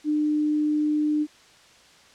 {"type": "tone", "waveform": "sine", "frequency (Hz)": 301.2, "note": "D4", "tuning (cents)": 44, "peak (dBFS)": -20, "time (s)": [0.04, 1.27], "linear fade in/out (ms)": 50, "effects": ["white hiss -53 dBFS RMS until 2.14 s", "low-pass 6000 Hz 12 dB/octave"]}